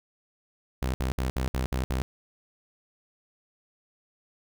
sawtooth tone bursts, 64.4 Hz, C2, 27 cents flat, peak -22 dBFS, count 7, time 0.82-2.02 s, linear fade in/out 0 ms, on 120 ms, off 60 ms, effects none

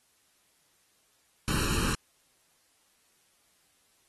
pink noise with comb filter, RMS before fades -29 dBFS, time 1.48-1.95 s, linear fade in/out 0 ms, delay 0.72 ms, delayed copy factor +0.85, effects white hiss -68 dBFS RMS until 4.08 s + AAC 32 kbps

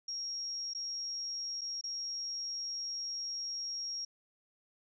sine tone with dropouts, 5590 Hz, F8, 1 cent sharp, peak -36 dBFS, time 0.08-4.05 s, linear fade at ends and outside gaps 5 ms, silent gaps 0.736-0.748 / 1.611-1.615 / 1.812-1.838 s, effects none

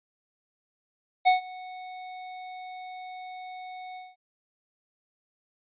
square tone with ADSR envelope, 738 Hz, F#5, 5 cents flat, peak -16 dBFS, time 1.25-4.16 s, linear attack 25 ms, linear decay 130 ms, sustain -23 dB, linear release 200 ms, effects resampled to 8000 Hz

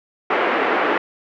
pink band-pass noise, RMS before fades -19 dBFS, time 0.3-0.98 s, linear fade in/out 5 ms, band 330 to 2300 Hz, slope 24 dB/octave, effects none

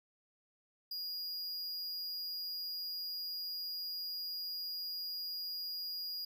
square tone, 4863 Hz, D#8, 40 cents flat, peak -39 dBFS, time 0.91-6.25 s, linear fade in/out 5 ms, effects none

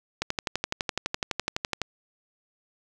click train, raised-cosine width 0.2 ms, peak -9 dBFS, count 20, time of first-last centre 0.22-1.817 s, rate 11.9 Hz, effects none

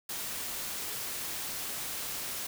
white noise, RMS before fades -37 dBFS, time 0.09-2.47 s, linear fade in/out 5 ms, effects none

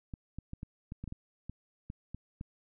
clicks, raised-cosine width 5 ms, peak -28 dBFS, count 12, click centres 0.138 / 0.386 / 0.534 / 0.631 / 0.921 / 1.04 / 1.077 / 1.124 / 1.496 / 1.901 / 2.146 / 2.411 s, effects none

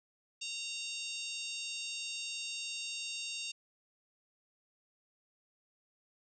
harmonic tone, 923 Hz, A#5, 17 cents flat, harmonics 3 / 4 / 5 / 6 / 7 / 8 / 9, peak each -42 / -44 / -46 / -48 / -49 / -50 / -51 dBFS, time 0.41-3.52 s, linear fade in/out 10 ms, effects none

